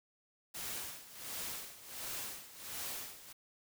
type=noise with tremolo; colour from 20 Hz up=white; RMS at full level=-41 dBFS; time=0.54-3.33 s; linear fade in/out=10 ms; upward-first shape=sine; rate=1.4 Hz; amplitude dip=80%; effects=none